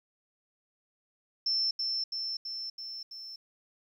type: tone with echo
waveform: sine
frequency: 5340 Hz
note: E8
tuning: 22 cents sharp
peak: -26 dBFS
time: 1.46-1.71 s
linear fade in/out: 5 ms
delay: 330 ms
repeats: 5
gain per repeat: -3 dB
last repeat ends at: 3.36 s
effects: 11-bit